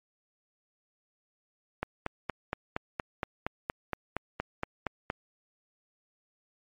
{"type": "click train", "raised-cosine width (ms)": 0.5, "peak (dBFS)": -15, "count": 15, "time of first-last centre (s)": [1.83, 5.101], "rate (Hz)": 4.28, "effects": ["MP3 64 kbps"]}